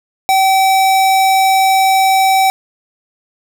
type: tone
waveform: square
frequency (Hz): 768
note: G5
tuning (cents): -36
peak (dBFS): -9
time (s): 0.29-2.5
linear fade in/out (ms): 0
effects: none